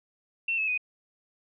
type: tone with pitch steps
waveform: sine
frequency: 2700 / 2595 / 2493 Hz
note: E7 / E7 / D#7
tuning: +41 / -28 / +3 cents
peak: -25 dBFS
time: 0.48-0.777 s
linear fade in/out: 5 ms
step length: 99 ms
effects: none